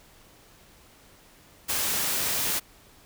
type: noise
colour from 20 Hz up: white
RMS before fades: -27 dBFS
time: 1.68-2.6 s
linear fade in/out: 20 ms
effects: pink hiss -55 dBFS RMS until 3.05 s